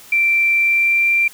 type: tone with pitch glide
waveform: sine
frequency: 2349 to 2363 Hz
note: D7 to D7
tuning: 0 to +10 cents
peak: -12 dBFS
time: 0.12-1.28 s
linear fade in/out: 5 ms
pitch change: +10 cents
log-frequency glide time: 0.58-1.1 s
effects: white hiss -42 dBFS RMS until 1.33 s